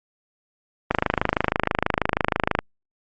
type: click train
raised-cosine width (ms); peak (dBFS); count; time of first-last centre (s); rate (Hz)
0.5; -3; 45; 0.91-2.589; 26.2
effects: Opus 32 kbps